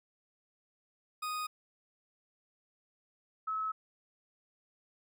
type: tone pair in turn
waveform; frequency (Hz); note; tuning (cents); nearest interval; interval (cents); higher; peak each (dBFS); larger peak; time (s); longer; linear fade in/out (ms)
40% pulse / sine; 1243 / 1292.7; D#6 / E6; -2 / -34; minor second; 68; second; -34 / -32; second; 1.22-1.47 / 3.47-3.72; neither; 10
effects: none